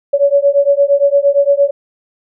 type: beating tone pair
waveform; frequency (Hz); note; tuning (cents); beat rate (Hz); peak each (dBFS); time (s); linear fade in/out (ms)
sine; 560 / 568.7; C#5 / C#5; +18 / +44; 8.7; -11 / -11; 0.13-1.71; 10
effects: none